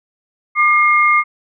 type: tone pair together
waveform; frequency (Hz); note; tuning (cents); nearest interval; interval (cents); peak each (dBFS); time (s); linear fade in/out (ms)
sine; 1200.2 / 2135; D6 / C7; +37 / +34; minor seventh; 997; -12; 0.55-1.24; 50
effects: none